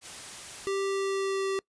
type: noise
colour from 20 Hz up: white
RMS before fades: -42 dBFS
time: 0.01-0.7 s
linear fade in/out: 50 ms
type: tone with pitch glide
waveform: square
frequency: 392 to 387.9 Hz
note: G4 to G4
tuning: 0 to -18 cents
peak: -28 dBFS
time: 0.67-1.59 s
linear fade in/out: 0 ms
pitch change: -18 cents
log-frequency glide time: 0.84-1.48 s
effects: noise-tail reverb RT60 0.1 s tail -23 dB re dry + resampled to 22050 Hz